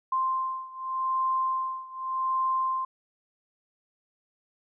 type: beating tone pair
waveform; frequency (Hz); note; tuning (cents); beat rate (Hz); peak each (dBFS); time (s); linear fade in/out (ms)
sine; 1046.5 / 1047.35; C6 / C6; 0 / +1; 0.85; -28 / -30; 0.12-2.85; 5
effects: none